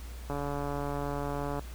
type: click train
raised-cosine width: 1 ms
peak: -21 dBFS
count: 186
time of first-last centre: 0.3-1.594 s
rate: 143 Hz
effects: added 60 Hz sine -40 dBFS peak until 1.74 s + pink hiss -51 dBFS RMS until 1.74 s